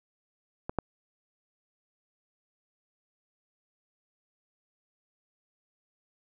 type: clicks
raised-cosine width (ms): 1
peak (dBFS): -19 / -13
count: 2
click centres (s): 0.695 / 0.787
effects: none